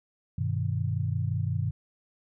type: chord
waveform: sine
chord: G augmented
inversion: none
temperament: equal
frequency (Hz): 98 / 123.47 / 155.56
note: G2 / B2 / D#3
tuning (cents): 0 / 0 / 0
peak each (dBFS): -29 / -30 / -32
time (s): 0.38-1.71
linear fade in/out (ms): 5
effects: none